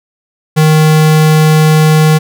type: tone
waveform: square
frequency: 155.56 Hz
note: D#3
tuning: in tune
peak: -5 dBFS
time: 0.56-2.19 s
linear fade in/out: 20 ms
effects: none